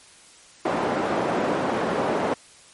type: band-pass noise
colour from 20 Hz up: white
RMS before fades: -24 dBFS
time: 0.65-2.34 s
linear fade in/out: 5 ms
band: 210 to 730 Hz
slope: 12 dB/octave
effects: white hiss -50 dBFS RMS until 2.73 s + MP3 48 kbps